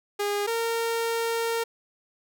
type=tone pair in turn; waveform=sawtooth; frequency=409.1 / 460.1 Hz; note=G#4 / A#4; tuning=-26 / -23 cents; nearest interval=major second; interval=203 cents; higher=second; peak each=-21 dBFS; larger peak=neither; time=0.19-0.47 / 0.47-1.64 s; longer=second; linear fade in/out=10 ms; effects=none